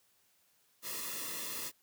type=noise with comb filter; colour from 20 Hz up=white; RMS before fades=-40 dBFS; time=0.82-1.72 s; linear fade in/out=50 ms; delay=1.3 ms; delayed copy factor=-0.85; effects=white hiss -71 dBFS RMS until 1.82 s + high-pass 60 Hz 12 dB/octave